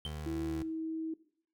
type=tone with exponential decay; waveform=triangle; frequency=3118 Hz; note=G7; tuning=10 cents flat; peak=-32 dBFS; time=0.05-0.14 s; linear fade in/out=1 ms; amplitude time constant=19 ms
type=tone; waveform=25% pulse; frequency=76 Hz; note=D#2; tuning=40 cents flat; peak=-35 dBFS; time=0.05-0.63 s; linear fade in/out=5 ms
type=tone with pitch glide; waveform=sine; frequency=328.8 to 321.1 Hz; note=E4 to E4; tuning=-4 to -45 cents; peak=-34 dBFS; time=0.26-1.14 s; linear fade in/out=5 ms; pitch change=-41 cents; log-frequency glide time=0.46-0.68 s
effects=noise-tail reverb RT60 0.6 s tail -18 dB re dry